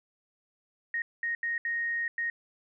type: tone bursts at uneven times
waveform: sine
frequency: 1864.7 Hz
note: A#6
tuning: in tune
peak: -28 dBFS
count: 5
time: 0.94-1.02 / 1.23-1.35 / 1.43-1.58 / 1.65-2.08 / 2.18-2.3 s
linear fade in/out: 2 ms
effects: none